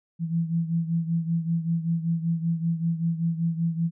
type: beating tone pair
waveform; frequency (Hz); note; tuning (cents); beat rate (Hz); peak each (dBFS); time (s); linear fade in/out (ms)
sine; 165.3 / 170.5; E3 / F3; +5 / -41; 5.2; -24 / -29; 0.19-3.91; 50
effects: none